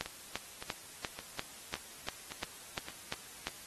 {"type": "two click trains", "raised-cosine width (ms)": 0.2, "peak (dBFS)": [-17, -23], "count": [11, 6], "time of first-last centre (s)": [[0.01, 3.47], [0.06, 2.885]], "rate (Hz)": [2.89, 1.77], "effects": ["white hiss -51 dBFS RMS until 3.66 s", "AAC 32 kbps"]}